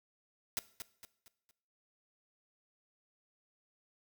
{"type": "noise with echo", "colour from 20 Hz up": "white", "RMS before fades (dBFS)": -35, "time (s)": [0.57, 0.59], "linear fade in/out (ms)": 0, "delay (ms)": 230, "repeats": 4, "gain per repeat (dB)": -8, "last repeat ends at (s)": 1.51, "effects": ["noise-tail reverb RT60 0.6 s tail -18 dB re dry"]}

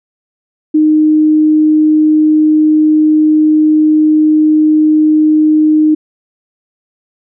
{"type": "tone", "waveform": "sine", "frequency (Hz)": 308.1, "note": "D#4", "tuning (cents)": -17, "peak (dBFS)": -5, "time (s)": [0.74, 5.95], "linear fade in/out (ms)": 10, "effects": []}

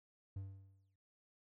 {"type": "tone with exponential decay", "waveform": "triangle", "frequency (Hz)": 97, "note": "G2", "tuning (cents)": -18, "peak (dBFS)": -38, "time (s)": [0.36, 0.96], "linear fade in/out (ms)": 5, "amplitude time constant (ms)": 130, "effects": []}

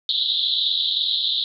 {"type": "band-pass noise", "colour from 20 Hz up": "white", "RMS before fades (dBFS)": -22, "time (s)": [0.09, 1.44], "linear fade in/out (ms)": 0, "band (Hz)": [3400, 4000], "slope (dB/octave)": 96, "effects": []}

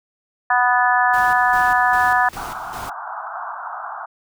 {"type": "harmonic tone", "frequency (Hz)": 246.9, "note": "B3", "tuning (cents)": 0, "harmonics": [3, 4, 5, 6, 7], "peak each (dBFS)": [-18, -19, -22, -23, -19], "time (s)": [0.5, 2.29], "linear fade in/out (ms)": 5}
{"type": "noise with tremolo", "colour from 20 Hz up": "pink", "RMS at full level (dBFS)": -35, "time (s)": [1.13, 2.9], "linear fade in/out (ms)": 10, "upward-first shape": "square", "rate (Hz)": 2.5, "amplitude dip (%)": 65}
{"type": "band-pass noise", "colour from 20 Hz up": "pink", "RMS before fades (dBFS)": -30, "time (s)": [2.36, 4.06], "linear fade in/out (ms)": 10, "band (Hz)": [680, 1500], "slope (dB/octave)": 96}
{"effects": []}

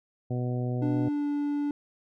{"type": "harmonic tone", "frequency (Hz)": 123.9, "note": "B2", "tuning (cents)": 6, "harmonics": [1, 2, 3, 4, 5, 6], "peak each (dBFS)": [-28, -34, -38, -40, -42, -44], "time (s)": [0.3, 1.09], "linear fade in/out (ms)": 10}
{"type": "tone with pitch glide", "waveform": "triangle", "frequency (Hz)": [293.7, 290], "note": ["D4", "D4"], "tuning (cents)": [0, -22], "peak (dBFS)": -24, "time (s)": [0.82, 1.71], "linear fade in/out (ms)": 2, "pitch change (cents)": -22, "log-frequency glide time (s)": [1.05, 1.27]}
{"effects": []}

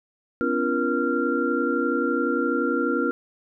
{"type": "tone cluster", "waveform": "sine", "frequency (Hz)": [252.9, 284.6, 341.6, 474.8, 1384], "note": ["B3", "C#4", "F4", "A#4", "F6"], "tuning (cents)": [41, 46, -38, 32, -16], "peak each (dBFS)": -27, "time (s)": [0.41, 3.11], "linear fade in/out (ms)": 0, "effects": []}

